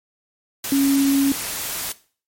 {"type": "tone in noise", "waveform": "sine", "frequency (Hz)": 276.4, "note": "C#4", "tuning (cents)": -5, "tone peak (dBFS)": -14, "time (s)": [0.72, 1.32], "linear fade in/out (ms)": 2, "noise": "white", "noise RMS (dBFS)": -27, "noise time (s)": [0.64, 1.92], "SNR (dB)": 10, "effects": ["noise-tail reverb RT60 0.4 s tail -17 dB re dry", "MP3 64 kbps"]}